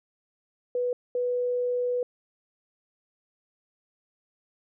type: tone bursts at uneven times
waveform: sine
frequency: 492.4 Hz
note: B4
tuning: 5 cents flat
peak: -24 dBFS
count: 2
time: 0.75-0.93 / 1.15-2.03 s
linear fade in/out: 2 ms
effects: none